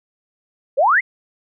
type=exponential sweep; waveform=sine; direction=up; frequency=493.9 to 2209 Hz; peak=-11 dBFS; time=0.77-1.01 s; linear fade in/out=20 ms; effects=none